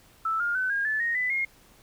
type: tone with pitch steps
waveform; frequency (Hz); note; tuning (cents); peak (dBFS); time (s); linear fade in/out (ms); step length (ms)
sine; 1318.5 / 1413.1 / 1514.6 / 1623.3 / 1739.8 / 1864.6 / 1998.5 / 2142; E6 / F6 / F#6 / G#6 / A6 / A#6 / B6 / C7; 0 / +20 / +40 / -40 / -20 / 0 / +20 / +40; -24; 0.25-1.45; 5; 150
effects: pink hiss -57 dBFS RMS until 1.82 s